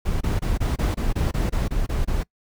brown noise bursts, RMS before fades -22 dBFS, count 12, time 0.05-2.234 s, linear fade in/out 10 ms, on 160 ms, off 24 ms, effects noise-tail reverb RT60 0.1 s tail -24 dB re dry

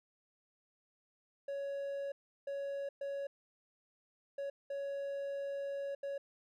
triangle tone bursts at uneven times, 558 Hz, C#5, 11 cents sharp, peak -35 dBFS, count 6, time 1.48-2.12 / 2.47-2.89 / 3.01-3.27 / 4.38-4.5 / 4.7-5.95 / 6.03-6.18 s, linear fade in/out 5 ms, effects none

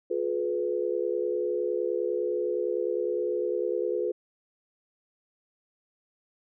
sine tone cluster, 356.5 / 425.8 / 496.2 Hz, F4 / G#4 / B4, +36 / +43 / +8 cents, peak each -30 dBFS, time 0.1-4.12 s, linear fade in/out 10 ms, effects none

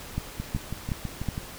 two click trains, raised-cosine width 5 ms, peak -15 / -19 dBFS, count 4 / 7, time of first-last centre 0.18-1.287 / 0.4-1.379 s, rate 2.71 / 6.13 Hz, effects pink hiss -42 dBFS RMS until 1.58 s

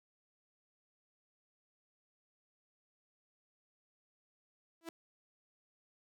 sawtooth tone with exponential growth, 331 Hz, E4, 7 cents sharp, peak -35 dBFS, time 4.81-4.89 s, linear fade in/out 1 ms, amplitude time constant 17 ms, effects none

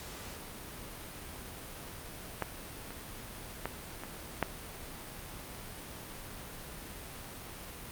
clicks, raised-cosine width 0.5 ms, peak -16 / -29 / -18 / -23 / -12 dBFS, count 5, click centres 2.423 / 2.906 / 3.656 / 4.036 / 4.427 s, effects pink hiss -45 dBFS RMS until 7.91 s + Opus 48 kbps

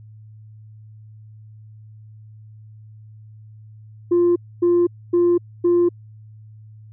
sine tone bursts, 348.7 Hz, F4, 3 cents flat, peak -11 dBFS, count 4, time 4.11-5.89 s, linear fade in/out 10 ms, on 250 ms, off 260 ms, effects tanh soft clip ceiling -11 dBFS + added 108 Hz sine -40 dBFS peak until 6.92 s

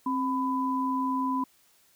sine tone pair together, 264.9 / 1000 Hz, C4 / B5, +22 / +21 cents, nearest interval octave + major seventh, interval 2299 cents, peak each -28 dBFS, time 0.06-1.44 s, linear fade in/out 5 ms, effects white hiss -63 dBFS RMS until 1.95 s

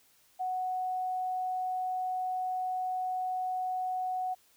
sine tone, 740 Hz, F#5, in tune, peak -30 dBFS, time 0.39-4.35 s, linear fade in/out 20 ms, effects white hiss -65 dBFS RMS until 4.56 s

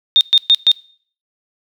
sine tone bursts, 3660 Hz, A#7, 32 cents flat, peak -6 dBFS, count 4, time 0.16-0.716 s, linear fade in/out 0 ms, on 49 ms, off 120 ms, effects noise-tail reverb RT60 0.5 s tail -22 dB re dry

